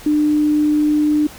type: tone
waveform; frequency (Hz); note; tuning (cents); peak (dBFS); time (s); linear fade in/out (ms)
sine; 300; D4; +37; -12; 0.06-1.27; 5
effects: pink hiss -38 dBFS RMS until 1.38 s